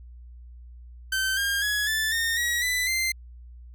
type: tone with pitch steps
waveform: sawtooth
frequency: 1544 / 1611.4 / 1681.8 / 1755.2 / 1831.9 / 1911.9 / 1995.4 / 2083 Hz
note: G6 / G6 / G#6 / A6 / A#6 / A#6 / B6 / C7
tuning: -27 / +47 / +21 / -5 / -31 / +43 / +17 / -8 cents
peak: -20 dBFS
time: 1.12-3.12 s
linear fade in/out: 5 ms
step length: 250 ms
effects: added 60 Hz sine -42 dBFS peak until 3.74 s